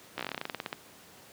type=slowing click train; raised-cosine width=0.3 ms; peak=-17 dBFS; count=17; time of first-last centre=0.18-0.729 s; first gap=14 ms; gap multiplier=1.11; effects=pink hiss -53 dBFS RMS until 1.32 s + high-pass 150 Hz 12 dB/octave